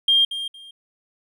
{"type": "tone with echo", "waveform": "triangle", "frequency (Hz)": 3206, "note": "G7", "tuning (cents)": 38, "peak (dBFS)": -10, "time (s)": [0.08, 0.25], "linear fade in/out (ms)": 5, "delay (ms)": 230, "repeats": 2, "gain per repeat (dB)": -14, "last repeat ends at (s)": 0.71, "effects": ["tanh soft clip ceiling -11 dBFS"]}